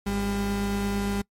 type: tone pair together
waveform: 35% pulse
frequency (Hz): 52.3 / 200.4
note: G#1 / G3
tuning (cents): +13 / +38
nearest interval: octave + major seventh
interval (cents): 2325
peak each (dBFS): -30 / -24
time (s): 0.06-1.22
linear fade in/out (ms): 10
effects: noise-tail reverb RT60 0.1 s tail -24 dB re dry + MP3 64 kbps